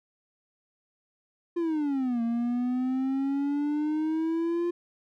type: exponential two-way sweep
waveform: triangle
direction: down then up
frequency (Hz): 349.2 to 230.2 to 349.2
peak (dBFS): -23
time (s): 1.56-4.71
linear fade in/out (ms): 10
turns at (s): 2.22
effects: none